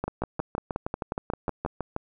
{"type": "two click trains", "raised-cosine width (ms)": 1, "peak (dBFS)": [-14, -15], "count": [10, 13], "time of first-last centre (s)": [[0.04, 1.662], [0.08, 1.964]], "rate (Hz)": [5.55, 6.37], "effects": []}